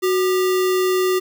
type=tone with sample-and-hold; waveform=sine; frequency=370 Hz; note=F#4; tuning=in tune; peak=-15 dBFS; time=0.02-1.2 s; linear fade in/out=20 ms; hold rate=1575 Hz; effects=none